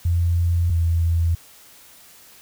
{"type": "tone pair in turn", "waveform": "sine", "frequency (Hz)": [85.8, 83.7], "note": ["F2", "E2"], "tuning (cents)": [-30, 27], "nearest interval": "unison", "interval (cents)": 43, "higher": "first", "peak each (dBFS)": -16, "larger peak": "neither", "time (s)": [[0.05, 0.7], [0.7, 1.35]], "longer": "neither", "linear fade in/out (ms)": 5, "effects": ["white hiss -48 dBFS RMS until 2.41 s"]}